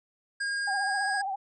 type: tone with pitch glide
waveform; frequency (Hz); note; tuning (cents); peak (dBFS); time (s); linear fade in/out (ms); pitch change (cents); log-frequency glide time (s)
square; 1622 to 1644.6; G#6 to G#6; -41 to -17; -29; 0.4-1.22; 10; +24; 0.75-1.07
type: tone with vibrato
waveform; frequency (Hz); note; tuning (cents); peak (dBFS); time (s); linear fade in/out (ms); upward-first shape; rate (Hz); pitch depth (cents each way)
sine; 784; G5; 0; -29; 0.67-1.36; 10; triangle; 15; 80
effects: resampled to 22050 Hz